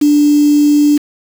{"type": "tone with quantisation", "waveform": "sine", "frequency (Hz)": 293.7, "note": "D4", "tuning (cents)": 0, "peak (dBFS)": -6, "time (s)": [0.01, 0.98], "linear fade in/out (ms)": 10, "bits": 4, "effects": []}